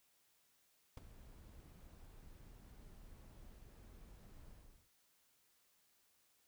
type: noise with ADSR envelope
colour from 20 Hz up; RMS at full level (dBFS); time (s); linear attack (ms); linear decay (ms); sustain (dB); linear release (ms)
brown; -42; 0.97-4.9; 5; 15; -16; 410
effects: white hiss -75 dBFS RMS until 6.47 s